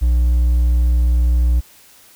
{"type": "tone with hard clipping", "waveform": "triangle", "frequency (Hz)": 60.4, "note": "B1", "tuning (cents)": -38, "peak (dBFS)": -12, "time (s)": [0.01, 1.61], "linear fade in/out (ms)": 20, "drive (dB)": 5, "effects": ["white hiss -47 dBFS RMS until 2.15 s"]}